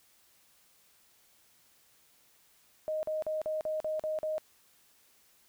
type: tone bursts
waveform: sine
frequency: 622.3 Hz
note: D#5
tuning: in tune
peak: -30 dBFS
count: 8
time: 2.88-4.381 s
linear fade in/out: 0 ms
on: 150 ms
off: 43 ms
effects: white hiss -65 dBFS RMS until 5.48 s